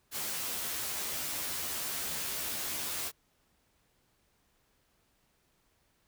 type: noise with comb filter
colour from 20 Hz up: white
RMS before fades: -36 dBFS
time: 0.11-3.12 s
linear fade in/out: 50 ms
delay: 13 ms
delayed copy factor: +1
effects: pink hiss -72 dBFS RMS until 6.07 s